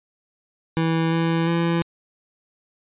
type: tone with pitch steps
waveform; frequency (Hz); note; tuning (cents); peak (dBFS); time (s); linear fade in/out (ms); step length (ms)
25% pulse; 163.5 / 165.3 / 168.4; E3 / E3 / E3; -14 / +5 / +37; -15; 0.77-1.82; 0; 350
effects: resampled to 8000 Hz